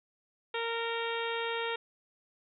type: harmonic tone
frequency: 461.8 Hz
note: A#4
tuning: 16 cents flat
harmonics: 1 / 2 / 3 / 4 / 5 / 6 / 7 / 8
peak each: -35 / -38 / -40 / -41 / -42 / -43 / -43 / -44 dBFS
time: 0.54-1.76 s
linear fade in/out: 5 ms
effects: none